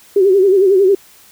sine tone with vibrato, 385.9 Hz, G4, 27 cents flat, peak -7 dBFS, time 0.16-0.95 s, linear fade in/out 5 ms, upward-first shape sine, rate 11 Hz, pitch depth 92 cents each way, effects white hiss -45 dBFS RMS until 1.31 s

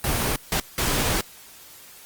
pink noise bursts at uneven times, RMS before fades -23 dBFS, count 3, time 0.04-0.36 / 0.52-0.6 / 0.78-1.21 s, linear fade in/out 2 ms, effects white hiss -46 dBFS RMS until 2.05 s + Opus 24 kbps

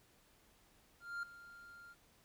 triangle tone with ADSR envelope, 1396.9 Hz, F6, in tune, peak -36 dBFS, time 1-1.95 s, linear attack 230 ms, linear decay 4 ms, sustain -16 dB, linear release 38 ms, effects pink hiss -69 dBFS RMS until 2.24 s

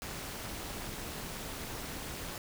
pink noise with amplitude modulation, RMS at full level -38 dBFS, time 0.02-2.38 s, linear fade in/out 0 ms, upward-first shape sine, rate 230 Hz, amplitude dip 70%, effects none

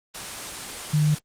sine tone in noise, 151.4 Hz, D#3, 47 cents flat, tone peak -17 dBFS, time 0.93-1.15 s, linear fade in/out 10 ms, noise white, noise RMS -32 dBFS, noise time 0.14-1.19 s, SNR +12 dB, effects low-pass 9000 Hz 12 dB/octave + Opus 24 kbps

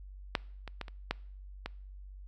clicks, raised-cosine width 0.3 ms, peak -11 / -26 / -21 / -30 / -14 / -20 dBFS, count 6, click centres 0.352 / 0.677 / 0.813 / 0.882 / 1.11 / 1.66 s, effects noise-tail reverb RT60 0.6 s tail -25 dB re dry + added 48 Hz sine -45 dBFS peak until 2.27 s

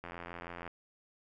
click train, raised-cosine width 0.5 ms, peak -28 dBFS, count 56, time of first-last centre 0.04-0.677 s, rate 86.3 Hz, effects none

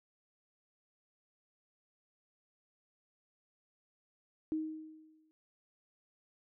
sine tone with exponential decay, 313.6 Hz, D#4, 14 cents sharp, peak -30 dBFS, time 4.52-5.31 s, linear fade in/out 0 ms, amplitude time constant 170 ms, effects none

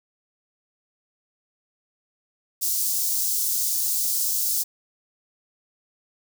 white high-pass noise, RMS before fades -24 dBFS, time 2.61-4.64 s, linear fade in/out 20 ms, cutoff 5100 Hz, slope 24 dB/octave, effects none

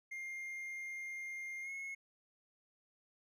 triangle tone with pitch glide, 2115 to 2174 Hz, C7 to C#7, +18 to -34 cents, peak -40 dBFS, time 0.11-1.95 s, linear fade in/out 10 ms, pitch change +48 cents, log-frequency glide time 1.62-1.71 s, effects none

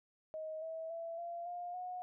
sine tone with pitch steps, 629 / 647.4 / 666.4 / 685.9 / 706 / 726.7 Hz, D#5 / E5 / E5 / F5 / F5 / F#5, +19 / -31 / +19 / -31 / +19 / -31 cents, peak -40 dBFS, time 0.34-2.02 s, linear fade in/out 0 ms, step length 280 ms, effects none

